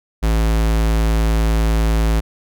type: tone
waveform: square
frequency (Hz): 55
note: A1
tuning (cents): 0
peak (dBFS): -14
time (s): 0.22-2.21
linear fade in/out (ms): 20
effects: none